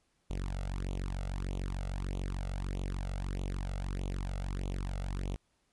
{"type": "tone with flanger", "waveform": "sawtooth", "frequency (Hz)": 46.71, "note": "F#1", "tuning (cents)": 17, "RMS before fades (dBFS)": -36, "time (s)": [0.3, 5.36], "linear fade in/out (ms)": 0, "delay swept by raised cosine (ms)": [0.29, 1.49], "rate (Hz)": 1.6, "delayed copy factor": 0.9, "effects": ["pink hiss -75 dBFS RMS until 5.72 s", "resampled to 24000 Hz"]}